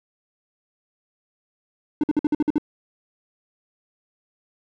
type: tone bursts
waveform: triangle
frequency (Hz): 299.4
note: D4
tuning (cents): +33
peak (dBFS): -14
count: 8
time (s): 2.01-2.582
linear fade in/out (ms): 2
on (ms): 26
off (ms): 52
effects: none